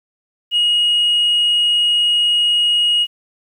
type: tone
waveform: sine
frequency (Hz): 2884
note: F#7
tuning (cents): -45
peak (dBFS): -10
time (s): 0.51-3.07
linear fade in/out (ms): 50
effects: tanh soft clip ceiling -10 dBFS + 8-bit